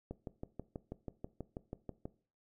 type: click train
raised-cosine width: 2 ms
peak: -28 dBFS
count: 13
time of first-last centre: 0.11-2.055 s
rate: 6.17 Hz
effects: noise-tail reverb RT60 0.4 s tail -18 dB re dry